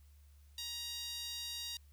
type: tone with high-pass filter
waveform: sawtooth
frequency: 943 Hz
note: A#5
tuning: 20 cents sharp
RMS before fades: -43 dBFS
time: 0.58-1.77 s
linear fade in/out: 2 ms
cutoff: 4000 Hz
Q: 2.9
effects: added 72 Hz sine -58 dBFS peak until 1.92 s + white hiss -73 dBFS RMS until 1.92 s